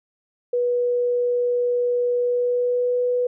sine tone with pitch glide, 487.5 to 492.9 Hz, B4 to B4, -23 to -3 cents, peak -18 dBFS, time 0.53-3.27 s, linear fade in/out 5 ms, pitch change +20 cents, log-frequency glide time 2.17-2.99 s, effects none

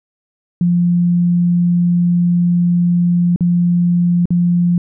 sine tone with dropouts, 174.61 Hz, F3, in tune, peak -10 dBFS, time 0.61-4.78 s, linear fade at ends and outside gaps 2 ms, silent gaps 3.361-3.407 / 4.256-4.305 s, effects none

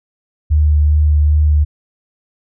sine tone with vibrato, 75.2 Hz, D2, 42 cents sharp, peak -8 dBFS, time 0.5-1.65 s, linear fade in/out 20 ms, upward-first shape sine, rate 2.5 Hz, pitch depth 14 cents each way, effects none

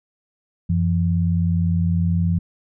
sine tone pair together, 90.7 / 170.09 Hz, F#2 / F3, -34 / -45 cents, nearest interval major seventh, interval 1089 cents, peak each -19 dBFS, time 0.69-2.39 s, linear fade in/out 10 ms, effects none

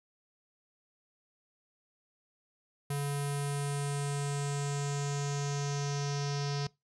square tone with low-pass filter sweep, 142.5 Hz, C#3, 48 cents sharp, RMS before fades -33 dBFS, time 2.9-6.67 s, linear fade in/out 5 ms, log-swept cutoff 11000 to 5200 Hz, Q 4.6, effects noise-tail reverb RT60 0.2 s tail -22 dB re dry

